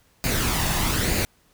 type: noise with flanger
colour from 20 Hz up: pink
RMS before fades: -23 dBFS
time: 0.24-1.25 s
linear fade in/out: 0 ms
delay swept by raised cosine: 0.43 to 1.12 ms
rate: 1.1 Hz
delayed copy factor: +0.5
effects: pink hiss -61 dBFS RMS until 1.53 s